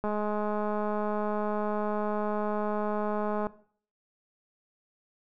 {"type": "click train", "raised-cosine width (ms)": 1, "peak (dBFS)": -18, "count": 721, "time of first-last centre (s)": [0.04, 3.469], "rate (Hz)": 210, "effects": ["noise-tail reverb RT60 0.5 s tail -17 dB re dry"]}